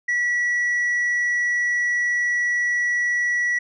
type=tone; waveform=sine; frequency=1941 Hz; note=B6; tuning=31 cents flat; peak=-16 dBFS; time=0.08-3.59 s; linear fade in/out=10 ms; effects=tanh soft clip ceiling -18 dBFS